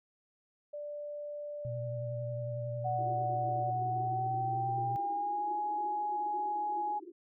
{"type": "tone", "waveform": "sine", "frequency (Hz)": 588, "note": "D5", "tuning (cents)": 2, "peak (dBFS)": -38, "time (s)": [0.73, 3.71], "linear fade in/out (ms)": 10}
{"type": "tone with vibrato", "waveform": "sine", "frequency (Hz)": 120.9, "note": "B2", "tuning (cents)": -36, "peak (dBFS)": -36, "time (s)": [1.65, 4.96], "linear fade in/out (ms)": 0, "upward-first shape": "sine", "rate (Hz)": 11, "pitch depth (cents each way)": 43}
{"type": "tone with pitch glide", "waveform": "sine", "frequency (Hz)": [740, 835.4], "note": ["F#5", "G#5"], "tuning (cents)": [0, 10], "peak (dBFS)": -31, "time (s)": [2.84, 7], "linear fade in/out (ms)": 20, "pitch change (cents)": 210, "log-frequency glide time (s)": [3.87, 5.53]}
{"type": "band-pass noise", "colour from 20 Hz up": "pink", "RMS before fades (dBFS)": -48, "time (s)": [2.98, 7.12], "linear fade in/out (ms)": 10, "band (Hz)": [330, 380], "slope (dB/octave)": 96}
{"effects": []}